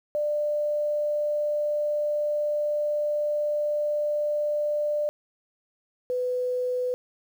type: tone pair in turn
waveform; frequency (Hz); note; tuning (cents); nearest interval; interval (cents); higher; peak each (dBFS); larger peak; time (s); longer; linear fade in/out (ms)
sine; 594 / 499.5; D5 / B4; +20 / +20; minor third; 300; first; -23 / -24; first; 0.15-5.09 / 6.1-6.94; first; 0
effects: 9-bit